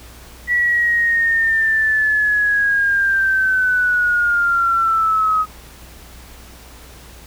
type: linear sweep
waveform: sine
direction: down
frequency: 1950 to 1258 Hz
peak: -13 dBFS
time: 0.47-5.46 s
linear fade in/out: 50 ms
effects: added 60 Hz sine -41 dBFS peak until 7.26 s + pink hiss -42 dBFS RMS until 7.26 s